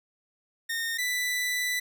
sawtooth tone pair in turn, 1836 / 1983.9 Hz, A#6 / B6, -27 / +7 cents, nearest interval minor second, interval 134 cents, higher second, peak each -25 / -23 dBFS, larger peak second, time 0.69-0.98 / 0.98-1.8 s, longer second, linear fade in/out 10 ms, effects none

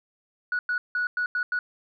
sine tone bursts at uneven times, 1466 Hz, F#6, 16 cents flat, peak -22 dBFS, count 6, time 0.52-0.59 / 0.69-0.78 / 0.95-1.07 / 1.17-1.26 / 1.35-1.43 / 1.52-1.59 s, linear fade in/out 2 ms, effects tanh soft clip ceiling -20 dBFS

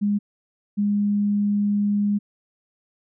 sine tone pair in turn, 204.9 / 204.9 Hz, G#3 / G#3, -23 / -23 cents, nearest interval unison, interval 0 cents, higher neither, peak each -18 dBFS, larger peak neither, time 0.01-0.19 / 0.77-2.19 s, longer second, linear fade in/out 20 ms, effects none

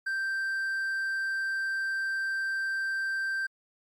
triangle tone, 1568 Hz, G6, in tune, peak -26 dBFS, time 0.06-3.47 s, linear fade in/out 10 ms, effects MP3 96 kbps

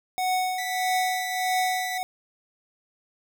square tone with tremolo, 740 Hz, F#5, in tune, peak -22 dBFS, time 0.18-2.03 s, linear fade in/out 0 ms, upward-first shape triangle, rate 1.6 Hz, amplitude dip 70%
sawtooth tone, 1975.5 Hz, B6, in tune, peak -27 dBFS, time 0.58-1.98 s, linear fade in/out 5 ms
effects none

